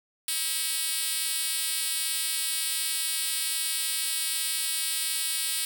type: tone with high-pass filter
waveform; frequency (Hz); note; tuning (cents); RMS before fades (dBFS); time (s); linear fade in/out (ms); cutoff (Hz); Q
5% pulse; 321.3; E4; -44; -29; 0.28-5.65; 2; 5800; 0.6
effects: none